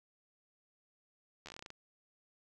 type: slowing click train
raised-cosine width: 0.2 ms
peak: -30 dBFS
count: 11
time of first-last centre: 1.46-1.704 s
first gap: 12 ms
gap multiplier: 1.15
effects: none